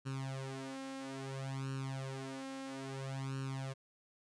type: tone with flanger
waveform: sawtooth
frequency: 134.2 Hz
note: C3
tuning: 44 cents sharp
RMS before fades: -42 dBFS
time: 0.05-3.74 s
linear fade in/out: 20 ms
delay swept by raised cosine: 0.71 to 3.81 ms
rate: 0.6 Hz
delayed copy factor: +0.95
effects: resampled to 22050 Hz